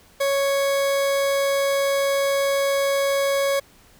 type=tone; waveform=40% pulse; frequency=554.4 Hz; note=C#5; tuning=in tune; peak=-18 dBFS; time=0.2-3.6 s; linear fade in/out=10 ms; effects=pink hiss -53 dBFS RMS until 3.99 s